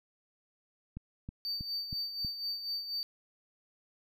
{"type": "click train", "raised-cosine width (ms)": 5, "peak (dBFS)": -28, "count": 5, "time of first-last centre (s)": [0.97, 2.248], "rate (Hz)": 3.13}
{"type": "tone with tremolo", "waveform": "triangle", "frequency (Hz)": 4601, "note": "D8", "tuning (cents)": -36, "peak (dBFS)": -31, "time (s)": [1.45, 3.03], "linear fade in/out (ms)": 0, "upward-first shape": "sine", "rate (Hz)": 4.1, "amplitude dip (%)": 60}
{"effects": []}